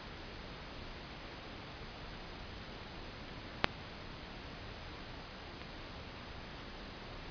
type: clicks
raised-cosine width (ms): 0.3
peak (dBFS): -6 / -28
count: 2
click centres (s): 3.644 / 5.616
effects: pink hiss -47 dBFS RMS until 7.3 s + resampled to 11025 Hz